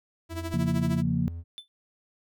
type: tone with tremolo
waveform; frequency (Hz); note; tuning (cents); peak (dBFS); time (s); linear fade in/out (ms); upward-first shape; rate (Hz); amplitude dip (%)
sawtooth; 329.6; E4; 0; -27; 0.29-1.03; 50; sine; 13; 80
type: tone with pitch glide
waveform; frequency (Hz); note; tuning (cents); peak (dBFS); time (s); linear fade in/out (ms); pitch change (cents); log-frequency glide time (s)
triangle; 86.6 to 84.04; F2 to E2; -14 to +34; -32; 0.29-1.44; 50; -52; 0.98-1.26
type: chord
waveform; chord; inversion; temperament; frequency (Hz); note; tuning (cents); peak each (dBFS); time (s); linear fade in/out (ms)
sine; Bb minor; first; just; 139.85 / 174.81 / 233.1; Db3 / F3 / Bb3; +16 / +2 / 0; -28 / -27 / -29; 0.54-1.28; 0
type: tone with exponential decay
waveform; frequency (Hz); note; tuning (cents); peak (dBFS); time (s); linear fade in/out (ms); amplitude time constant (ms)
triangle; 3520; A7; 0; -32; 1.58-1.68; 0; 20
effects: none